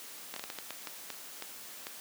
slowing click train, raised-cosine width 0.2 ms, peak -21 dBFS, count 11, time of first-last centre 0.34-1.869 s, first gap 23 ms, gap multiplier 1.39, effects white hiss -47 dBFS RMS until 2 s + high-pass 200 Hz 12 dB/octave

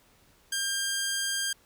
10% pulse tone, 1600 Hz, G6, 35 cents sharp, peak -19 dBFS, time 0.52-1.53 s, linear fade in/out 5 ms, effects pink hiss -62 dBFS RMS until 1.65 s

